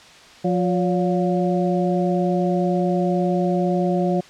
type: harmonic tone with a mistuned harmonic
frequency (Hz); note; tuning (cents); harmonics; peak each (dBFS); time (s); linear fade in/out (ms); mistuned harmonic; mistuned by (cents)
178.2; F3; +35; 1 / 2 / 3 / 4; -20 / -23 / -25 / -26; 0.44-4.21; 10; 3; +92
effects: white hiss -45 dBFS RMS until 4.29 s + low-pass 5000 Hz 12 dB/octave